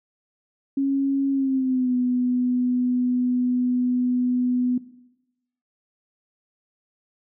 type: tone with pitch glide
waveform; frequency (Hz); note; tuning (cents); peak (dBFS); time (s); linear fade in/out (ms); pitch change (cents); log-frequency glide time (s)
sine; 274.4 to 248.7; C#4 to B3; -17 to +12; -19; 0.77-4.78; 5; -171; 1.31-1.95
effects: noise-tail reverb RT60 0.9 s tail -17 dB re dry